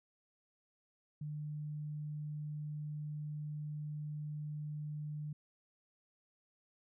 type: tone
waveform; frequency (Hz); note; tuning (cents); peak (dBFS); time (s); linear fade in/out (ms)
sine; 150; D3; +37; -39; 1.21-5.33; 5
effects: none